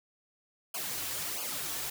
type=noise with flanger; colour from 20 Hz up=white; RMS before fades=-36 dBFS; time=0.74-1.9 s; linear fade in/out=5 ms; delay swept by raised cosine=0.52 to 5.02 ms; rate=1.5 Hz; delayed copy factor=-1; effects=none